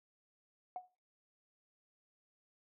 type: tone with exponential decay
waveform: sine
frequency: 731 Hz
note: F#5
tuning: 21 cents flat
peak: -35 dBFS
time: 0.76-0.88 s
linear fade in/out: 1 ms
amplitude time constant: 25 ms
effects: noise-tail reverb RT60 0.3 s tail -17 dB re dry + tanh soft clip ceiling -32 dBFS